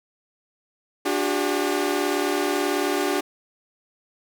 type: tone cluster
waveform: sawtooth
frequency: 292.7 / 362.5 / 400.9 Hz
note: D4 / F#4 / G4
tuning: -6 / -35 / +39 cents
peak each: -22 dBFS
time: 1.05-3.21 s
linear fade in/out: 10 ms
effects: none